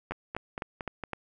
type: two click trains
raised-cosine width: 0.5 ms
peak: -18 / -20 dBFS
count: 5 / 5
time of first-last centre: 0.11-1.133 / 0.12-1.037 s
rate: 3.91 / 4.36 Hz
effects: none